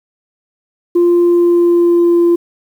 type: tone with pitch glide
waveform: sine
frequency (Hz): 347.8 to 343.6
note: F4 to F4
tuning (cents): -7 to -28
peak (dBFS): -5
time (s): 0.95-2.36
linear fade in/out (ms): 10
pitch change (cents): -21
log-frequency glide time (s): 1.22-2.24
effects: tanh soft clip ceiling -5 dBFS + 7-bit